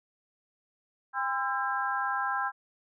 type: harmonic tone with a mistuned harmonic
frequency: 267.8 Hz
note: C4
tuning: 40 cents sharp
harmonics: 3 / 4 / 5 / 6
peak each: -33 / -33 / -33 / -33 dBFS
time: 1.13-2.52 s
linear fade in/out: 50 ms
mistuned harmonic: 4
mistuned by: -73 cents
effects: none